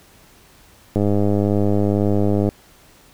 click train, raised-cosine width 2 ms, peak -6 dBFS, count 157, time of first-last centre 0.96-2.489 s, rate 102 Hz, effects pink hiss -50 dBFS RMS until 3.13 s

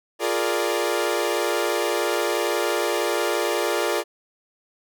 sawtooth chord, Bb dominant seventh, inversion second, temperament equal, 349.2 / 415.3 / 466.2 / 587.3 Hz, F4 / Ab4 / Bb4 / D5, 0 / 0 / 0 / 0 cents, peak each -23 dBFS, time 0.19-4.04 s, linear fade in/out 50 ms, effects none

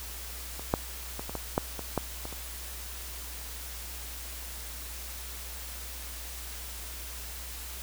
clicks, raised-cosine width 1 ms, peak -26 / -9 / -21 / -23 / -19 / -10 / -22 / -12 / -24 / -27 dBFS, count 10, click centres 0.595 / 0.739 / 1.195 / 1.295 / 1.353 / 1.579 / 1.793 / 1.977 / 2.254 / 2.327 s, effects added 60 Hz sine -42 dBFS peak until 7.82 s + white hiss -42 dBFS RMS until 7.82 s

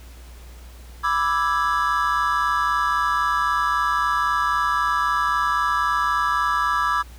triangle chord, E dominant seventh, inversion second, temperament equal, 987.8 / 1174.7 / 1318.5 / 1661.2 Hz, B5 / D6 / E6 / G#6, 0 / 0 / 0 / 0 cents, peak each -24 / -20 / -23 / -24 dBFS, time 1.03-7.03 s, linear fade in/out 20 ms, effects added 60 Hz sine -39 dBFS peak until 7.18 s + pink hiss -49 dBFS RMS until 7.18 s

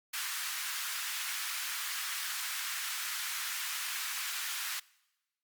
pink high-pass noise, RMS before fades -37 dBFS, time 0.13-4.8 s, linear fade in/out 10 ms, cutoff 1300 Hz, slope 24 dB/octave, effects noise-tail reverb RT60 1.0 s tail -23 dB re dry + Opus 48 kbps

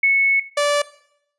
sine / sawtooth tone pair in turn, 2203 / 581.6 Hz, C#7 / D5, -11 / -17 cents, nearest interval octave + major seventh, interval 2306 cents, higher first, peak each -12 dBFS, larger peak neither, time 0.03-0.4 / 0.57-0.82 s, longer first, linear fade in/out 5 ms, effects noise-tail reverb RT60 0.7 s tail -18 dB re dry + resampled to 24000 Hz

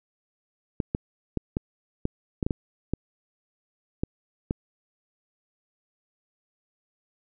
clicks, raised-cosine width 3 ms, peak -12 dBFS, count 11, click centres 0.802 / 0.949 / 1.373 / 1.569 / 2.054 / 2.428 / 2.465 / 2.508 / 2.936 / 4.035 / 4.509 s, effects none

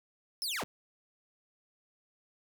sawtooth linear sweep, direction down, 5430 to 43.49 Hz, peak -30 dBFS, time 0.42-0.64 s, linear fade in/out 0 ms, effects none

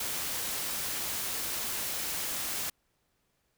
white noise, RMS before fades -34 dBFS, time 0-2.7 s, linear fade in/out 5 ms, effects pink hiss -75 dBFS RMS until 3.57 s

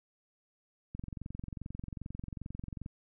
click train, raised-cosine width 5 ms, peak -28 dBFS, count 44, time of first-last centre 0.95-2.861 s, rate 22.5 Hz, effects none

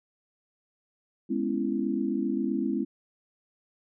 sine chord, C# minor seventh, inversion second, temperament just, 207.9 / 249.5 / 277.2 / 332.6 Hz, G#3 / B3 / C#4 / E4, +2 / +18 / 0 / +16 cents, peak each -31 dBFS, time 1.29-2.85 s, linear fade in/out 20 ms, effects none

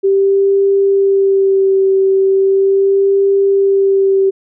sine tone with vibrato, 390 Hz, G4, 9 cents flat, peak -8 dBFS, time 0.03-4.31 s, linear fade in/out 20 ms, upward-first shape sine, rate 0.38 Hz, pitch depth 20 cents each way, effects none

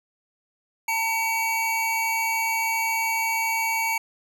square tone pair together, 903.6 / 2265 Hz, A5 / C#7, +46 / +37 cents, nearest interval octave + major third, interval 1591 cents, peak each -26 / -26 dBFS, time 0.88-3.98 s, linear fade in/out 5 ms, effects none

